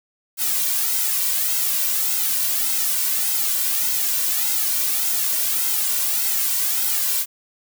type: noise with flanger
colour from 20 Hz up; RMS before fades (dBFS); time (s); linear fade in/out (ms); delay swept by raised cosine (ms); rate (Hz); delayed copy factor
blue; -21; 0.37-7.26; 50; 1.7 to 2.38; 1.7; -0.95
effects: none